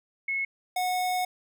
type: tone pair in turn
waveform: sine / square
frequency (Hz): 2185 / 731.7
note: C#7 / F#5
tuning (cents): -26 / -20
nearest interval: octave + perfect fifth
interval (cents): 1894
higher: first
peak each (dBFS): -26 / -26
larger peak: neither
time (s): 0.28-0.45 / 0.76-1.25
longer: second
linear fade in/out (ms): 5
effects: none